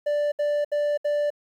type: tone bursts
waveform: triangle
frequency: 587.3 Hz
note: D5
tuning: in tune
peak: -19 dBFS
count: 4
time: 0.06-1.304 s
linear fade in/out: 10 ms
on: 260 ms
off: 68 ms
effects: 10-bit